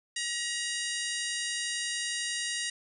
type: harmonic tone with a mistuned harmonic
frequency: 951 Hz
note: A#5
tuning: 34 cents sharp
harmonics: 2 / 3 / 4 / 5 / 6 / 7 / 8 / 9 / 10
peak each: -36 / -38 / -39 / -40 / -41 / -41 / -42 / -43 / -43 dBFS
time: 0.16-2.7 s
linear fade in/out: 5 ms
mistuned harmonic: 8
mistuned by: -45 cents
effects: none